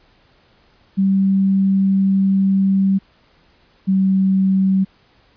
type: tone pair in turn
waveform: sine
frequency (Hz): 193.7 / 191.36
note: G3 / G3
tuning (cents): -20 / -41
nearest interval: unison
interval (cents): 21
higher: first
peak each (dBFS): -12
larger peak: neither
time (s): 0.97-2.99 / 3.87-4.85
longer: first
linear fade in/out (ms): 20
effects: pink hiss -55 dBFS RMS until 5.36 s + resampled to 11025 Hz